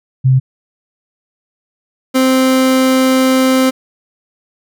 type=tone pair in turn; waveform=sine / 30% pulse; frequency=130.81 / 260.8 Hz; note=C3 / C4; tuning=0 / -5 cents; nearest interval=octave; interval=1195 cents; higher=second; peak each=-6 dBFS; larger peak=neither; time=0.24-0.4 / 2.14-3.71 s; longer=second; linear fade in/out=20 ms; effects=none